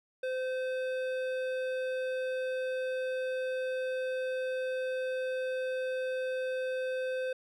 sine tone with hard clipping, 515 Hz, C5, 28 cents flat, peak -33 dBFS, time 0.23-7.33 s, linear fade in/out 5 ms, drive 12 dB, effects none

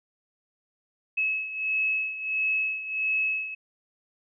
sine beating tone pair, 2581 / 2582.5 Hz, E7 / E7, -37 / -36 cents, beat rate 1.5 Hz, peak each -26 / -31 dBFS, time 1.17-3.55 s, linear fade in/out 10 ms, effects none

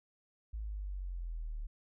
sine exponential sweep, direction down, 55 to 36.55 Hz, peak -37 dBFS, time 0.53-1.67 s, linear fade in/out 10 ms, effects none

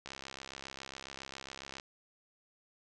click train, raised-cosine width 0.2 ms, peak -26 dBFS, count 118, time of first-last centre 0.06-1.798 s, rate 67.3 Hz, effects resampled to 22050 Hz

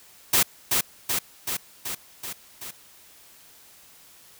white noise with echo, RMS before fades -19 dBFS, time 0.33-0.43 s, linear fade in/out 5 ms, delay 380 ms, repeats 6, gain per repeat -3 dB, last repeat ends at 2.71 s, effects white hiss -52 dBFS RMS until 4.39 s

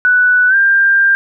sine tone with pitch glide, 1485 to 1591.6 Hz, F#6 to G6, +6 to +26 cents, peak -7 dBFS, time 0.05-1.15 s, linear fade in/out 0 ms, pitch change +120 cents, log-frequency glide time 0.48-0.55 s, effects none

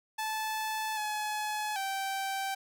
sawtooth tone with pitch steps, 871 / 849 / 778 Hz, A5 / G#5 / G5, -18 / +38 / -13 cents, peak -28 dBFS, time 0.18-2.55 s, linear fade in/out 10 ms, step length 790 ms, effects none

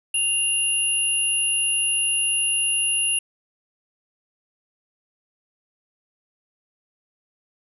sine tone pair together, 2794 / 10549 Hz, F7 / E9, 0 / 0 cents, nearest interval octave + major seventh, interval 2300 cents, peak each -22 dBFS, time 0.14-3.19 s, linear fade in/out 5 ms, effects none

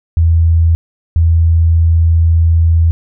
sine tone pair in turn, 82.6 / 82.6 Hz, E2 / E2, +4 / +4 cents, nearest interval unison, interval 0 cents, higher neither, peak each -6 dBFS, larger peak neither, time 0.17-0.75 / 1.16-2.91 s, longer second, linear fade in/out 0 ms, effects none

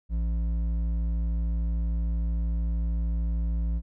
sine tone with hard clipping, 56.6 Hz, A1, 50 cents sharp, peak -26 dBFS, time 0.09-3.82 s, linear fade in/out 50 ms, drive 7 dB, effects none

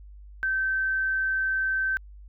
sine tone, 1547 Hz, G6, 23 cents flat, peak -23 dBFS, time 0.43-1.97 s, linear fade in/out 0 ms, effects added 50 Hz sine -43 dBFS peak until 2.28 s

